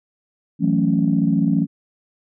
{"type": "chord", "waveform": "sine", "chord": "F# minor seventh", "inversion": "third", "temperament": "equal", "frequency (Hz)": [164.81, 185, 220, 277.2], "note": ["E3", "F#3", "A3", "C#4"], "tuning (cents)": [0, 0, 0, 0], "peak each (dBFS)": -20, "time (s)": [0.59, 1.67], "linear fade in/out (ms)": 50, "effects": ["tanh soft clip ceiling -5 dBFS"]}